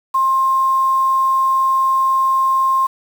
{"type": "tone with quantisation", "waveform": "sine", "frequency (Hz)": 1061, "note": "C6", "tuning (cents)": 24, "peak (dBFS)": -12, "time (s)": [0.14, 2.87], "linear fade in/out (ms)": 10, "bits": 6, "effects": []}